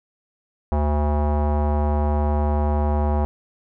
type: tone with low-pass filter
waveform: square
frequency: 74.1 Hz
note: D2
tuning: 16 cents sharp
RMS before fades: -20 dBFS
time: 0.72-3.25 s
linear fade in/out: 0 ms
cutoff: 850 Hz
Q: 3.1
effects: none